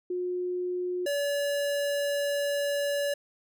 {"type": "tone pair in turn", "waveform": ["sine", "square"], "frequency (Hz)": [360, 571.5], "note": ["F#4", "D5"], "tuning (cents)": [-47, -47], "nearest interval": "minor sixth", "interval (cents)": 800, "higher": "second", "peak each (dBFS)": [-28, -27], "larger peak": "second", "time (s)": [[0.1, 1.06], [1.06, 3.14]], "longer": "second", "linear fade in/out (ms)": 5, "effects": []}